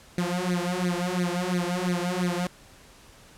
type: tone with flanger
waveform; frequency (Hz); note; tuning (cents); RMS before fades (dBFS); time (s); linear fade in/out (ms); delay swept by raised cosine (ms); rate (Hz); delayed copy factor
sawtooth; 178.4; F3; +37; -27; 0.18-2.47; 2; 0.47 to 4.27; 2.9; +1
effects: pink hiss -52 dBFS RMS until 3.37 s + low-pass 11000 Hz 12 dB/octave